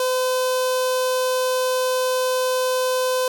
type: tone with notch filter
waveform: sawtooth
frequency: 510 Hz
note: C5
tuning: 44 cents flat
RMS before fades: -21 dBFS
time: 0-3.28 s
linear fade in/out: 2 ms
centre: 2000 Hz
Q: 1.6
effects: none